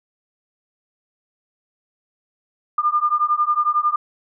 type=beating tone pair; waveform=sine; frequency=1200 / 1211 Hz; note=D6 / D#6; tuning=+37 / -47 cents; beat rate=11 Hz; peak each=-19 dBFS; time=2.78-3.96 s; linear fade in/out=5 ms; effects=none